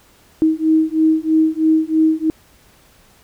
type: beating tone pair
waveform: sine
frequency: 315.2 / 318.3 Hz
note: D#4 / D#4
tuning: +23 / +39 cents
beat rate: 3.1 Hz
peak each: -15 dBFS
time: 0.42-2.3 s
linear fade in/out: 0 ms
effects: pink hiss -51 dBFS RMS until 3.23 s